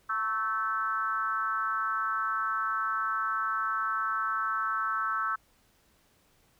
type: tone with frequency modulation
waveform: sine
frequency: 1318.5 Hz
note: E6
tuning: in tune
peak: -27 dBFS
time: 0.09-5.36 s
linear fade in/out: 10 ms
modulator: 211 Hz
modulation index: 1
effects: pink hiss -66 dBFS RMS until 6.59 s